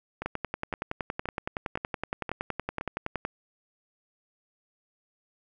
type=two click trains; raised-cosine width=0.5 ms; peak=-18 / -15 dBFS; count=6 / 33; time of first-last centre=0.22-2.811 / 0.26-3.251 s; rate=1.93 / 10.7 Hz; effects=none